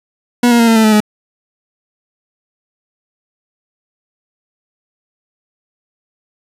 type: tone with pitch steps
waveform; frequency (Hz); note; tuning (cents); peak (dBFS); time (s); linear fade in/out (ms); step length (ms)
40% pulse; 242.2 / 236.8 / 231.5 / 226.4 / 221.3 / 216.4 / 211.6; B3 / A#3 / A#3 / A3 / A3 / A3 / G#3; -34 / +27 / -12 / +50 / +10 / -29 / +33; -6; 0.43-1.004; 5; 82
effects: resampled to 32000 Hz + 7-bit